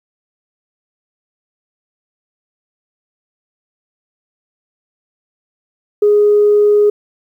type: tone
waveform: sine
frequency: 415.3 Hz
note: G#4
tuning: in tune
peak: -6 dBFS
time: 6.02-6.9 s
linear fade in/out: 5 ms
effects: tanh soft clip ceiling -2 dBFS + 8-bit